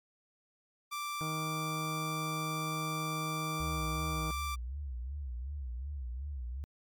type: tone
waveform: sawtooth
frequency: 1174.7 Hz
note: D6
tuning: in tune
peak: -32 dBFS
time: 0.91-4.56 s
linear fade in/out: 20 ms
type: harmonic tone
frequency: 156.7 Hz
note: D#3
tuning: 13 cents sharp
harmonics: 1 / 2 / 3 / 4 / 5 / 6 / 7 / 8 / 9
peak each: -37 / -43 / -47 / -49 / -51 / -53 / -54 / -55 / -56 dBFS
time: 1.21-4.31 s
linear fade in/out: 0 ms
type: tone with vibrato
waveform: sine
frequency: 66.1 Hz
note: C2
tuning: 18 cents sharp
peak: -36 dBFS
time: 3.6-6.64 s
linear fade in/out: 0 ms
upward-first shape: sine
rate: 2.7 Hz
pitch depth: 180 cents each way
effects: MP3 96 kbps